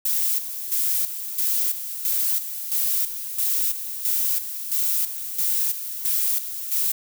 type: noise with tremolo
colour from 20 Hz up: violet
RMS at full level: -22 dBFS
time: 0.05-6.92 s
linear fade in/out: 5 ms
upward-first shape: square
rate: 1.5 Hz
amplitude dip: 65%
effects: none